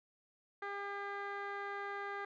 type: tone with low-pass filter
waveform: 15% pulse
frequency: 401.9 Hz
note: G4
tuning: 43 cents sharp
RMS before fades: -42 dBFS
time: 0.62-2.25 s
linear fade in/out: 5 ms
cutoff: 2000 Hz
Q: 2.1
effects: none